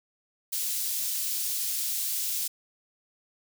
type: high-pass noise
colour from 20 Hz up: white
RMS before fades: -30 dBFS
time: 0.52-2.48 s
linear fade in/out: 10 ms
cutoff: 4300 Hz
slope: 12 dB/octave
effects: none